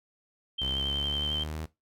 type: tone with vibrato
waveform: sine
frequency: 3115 Hz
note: G7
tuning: 12 cents flat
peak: -28 dBFS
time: 0.58-1.44 s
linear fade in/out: 10 ms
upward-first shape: sine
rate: 11 Hz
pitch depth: 23 cents each way
type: linear sweep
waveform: sawtooth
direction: up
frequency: 65.41 to 79.2 Hz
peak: -30 dBFS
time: 0.61-1.66 s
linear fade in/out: 10 ms
effects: noise-tail reverb RT60 0.2 s tail -18 dB re dry